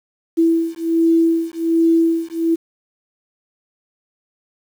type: beating tone pair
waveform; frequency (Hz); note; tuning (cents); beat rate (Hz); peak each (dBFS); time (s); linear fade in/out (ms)
sine; 329.6 / 330.9; E4 / E4; 0 / +7; 1.3; -16; 0.37-2.56; 20
effects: 7-bit